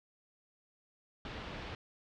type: low-pass noise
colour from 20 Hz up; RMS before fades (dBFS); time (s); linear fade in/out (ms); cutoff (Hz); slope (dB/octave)
pink; -44; 1.25-1.75; 2; 4000; 24
effects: none